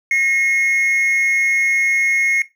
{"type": "tone pair together", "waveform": "triangle", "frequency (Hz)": [1855.9, 2162], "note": ["A#6", "C#7"], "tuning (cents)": [-8, -44], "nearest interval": "minor third", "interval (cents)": 264, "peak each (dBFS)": [-22, -11], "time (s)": [0.11, 2.42], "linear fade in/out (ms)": 2, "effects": ["noise-tail reverb RT60 0.2 s tail -17 dB re dry", "tanh soft clip ceiling -7 dBFS"]}